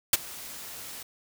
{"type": "noise with ADSR envelope", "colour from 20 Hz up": "white", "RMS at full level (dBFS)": -17, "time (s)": [0.13, 1.03], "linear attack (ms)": 4, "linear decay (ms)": 26, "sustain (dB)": -24, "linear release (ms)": 6, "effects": []}